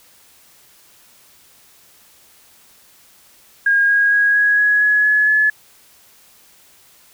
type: tone with pitch steps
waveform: sine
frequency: 1626 / 1638.3 / 1650.6 / 1663 / 1675.6 / 1688.2 / 1700.9 / 1713.8 Hz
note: G#6 / G#6 / G#6 / G#6 / G#6 / G#6 / G#6 / A6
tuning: -37 / -24 / -11 / +2 / +15 / +28 / +41 / -46 cents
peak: -11 dBFS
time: 3.66-5.5 s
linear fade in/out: 5 ms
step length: 230 ms
effects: white hiss -50 dBFS RMS until 7.13 s